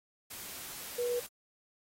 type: tone in noise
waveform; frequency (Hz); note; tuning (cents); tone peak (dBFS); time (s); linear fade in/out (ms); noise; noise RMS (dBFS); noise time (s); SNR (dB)
sine; 484.6; B4; -33; -30; 0.98-1.2; 10; white; -44; 0.3-1.27; +11
effects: AAC 48 kbps